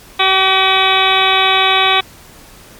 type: harmonic tone with a mistuned harmonic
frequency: 381.3 Hz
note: G4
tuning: 48 cents flat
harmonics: 1 / 2 / 3 / 4 / 5 / 6 / 7 / 8 / 9 / 10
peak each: -21 / -16 / -16 / -22 / -22 / -18 / -19 / -22 / -17 / -17 dBFS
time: 0.19-2.01 s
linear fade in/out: 10 ms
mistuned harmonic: 7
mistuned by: -80 cents
effects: pink hiss -40 dBFS RMS until 2.79 s + MP3 96 kbps